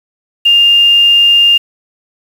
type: tone with quantisation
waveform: sine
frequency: 2808 Hz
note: F7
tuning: 9 cents sharp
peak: -4 dBFS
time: 0.45-1.58 s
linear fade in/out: 10 ms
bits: 5
effects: none